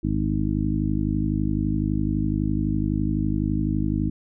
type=harmonic tone with a mistuned harmonic; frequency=51.91 Hz; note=G#1; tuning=in tune; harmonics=1 / 2 / 3 / 4 / 5 / 6; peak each=-28 / -28 / -28 / -28 / -28 / -28 dBFS; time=0.03-4.1 s; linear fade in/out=10 ms; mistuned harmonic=1; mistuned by=+68 cents; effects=none